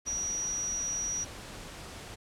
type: tone in noise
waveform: sine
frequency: 5800 Hz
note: F#8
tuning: 35 cents flat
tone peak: -30 dBFS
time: 0.06-1.25 s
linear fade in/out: 20 ms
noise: pink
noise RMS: -44 dBFS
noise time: 0.05-2.16 s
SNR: +11 dB
effects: low-pass 9000 Hz 12 dB/octave